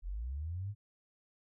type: linear sweep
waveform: sine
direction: up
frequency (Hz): 39.71 to 106.5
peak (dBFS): -36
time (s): 0.02-0.75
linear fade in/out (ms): 50
effects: none